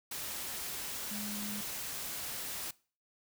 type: tone in noise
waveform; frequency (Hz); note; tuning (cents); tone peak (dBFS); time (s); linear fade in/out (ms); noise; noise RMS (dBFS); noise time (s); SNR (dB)
sine; 207.7; G#3; 0; -40; 1.11-1.61; 5; white; -40; 0.11-2.71; -3
effects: noise-tail reverb RT60 0.4 s tail -22 dB re dry